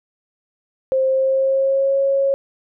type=tone with pitch glide; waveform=sine; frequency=527 to 548.1 Hz; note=C5 to C#5; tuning=+12 to -20 cents; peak=-14 dBFS; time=0.92-2.34 s; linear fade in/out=0 ms; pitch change=+68 cents; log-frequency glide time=1.07-1.98 s; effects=none